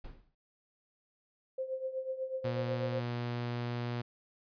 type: noise with exponential decay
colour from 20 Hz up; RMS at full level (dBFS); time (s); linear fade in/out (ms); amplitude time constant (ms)
brown; -40; 0.04-0.35; 5; 67
type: tone with tremolo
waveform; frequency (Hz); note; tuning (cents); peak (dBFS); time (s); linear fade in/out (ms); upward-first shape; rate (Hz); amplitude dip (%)
sine; 523.3; C5; 0; -31; 1.58-3; 5; triangle; 8.1; 80
type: tone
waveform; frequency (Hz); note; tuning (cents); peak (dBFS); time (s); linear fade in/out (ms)
sawtooth; 120.4; B2; -44; -30; 2.44-4.02; 10
effects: resampled to 11025 Hz